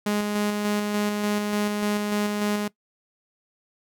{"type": "tone with tremolo", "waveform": "sawtooth", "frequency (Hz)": 207.7, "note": "G#3", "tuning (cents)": 0, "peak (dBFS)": -18, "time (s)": [0.06, 2.68], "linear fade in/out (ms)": 5, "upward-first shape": "square", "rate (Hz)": 3.4, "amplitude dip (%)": 30, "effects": ["noise-tail reverb RT60 0.1 s tail -20 dB re dry"]}